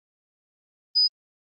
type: tone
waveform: sine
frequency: 4978 Hz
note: D#8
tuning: in tune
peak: -16 dBFS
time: 0.95-1.08 s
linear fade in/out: 20 ms
effects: Opus 32 kbps